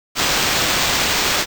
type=noise with sample-and-hold; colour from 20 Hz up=white; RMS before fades=-18 dBFS; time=0.15-1.46 s; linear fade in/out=50 ms; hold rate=11025 Hz; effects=none